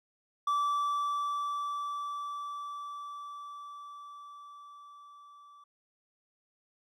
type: tone with level ramp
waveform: triangle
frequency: 1160 Hz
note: D6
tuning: 22 cents flat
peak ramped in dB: -24 to -51 dBFS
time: 0.47-5.64 s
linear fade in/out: 5 ms
effects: none